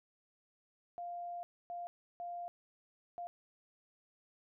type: tone bursts at uneven times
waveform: sine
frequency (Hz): 698.5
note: F5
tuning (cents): 0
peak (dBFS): -40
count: 4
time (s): 0.98-1.43 / 1.7-1.87 / 2.2-2.48 / 3.18-3.27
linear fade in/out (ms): 0
effects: none